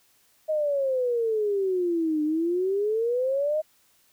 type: exponential two-way sweep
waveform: sine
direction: down then up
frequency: 631 to 299.6 to 631 Hz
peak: -22 dBFS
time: 0.48-3.62 s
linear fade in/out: 20 ms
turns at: 2.23 s
effects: white hiss -63 dBFS RMS until 4.12 s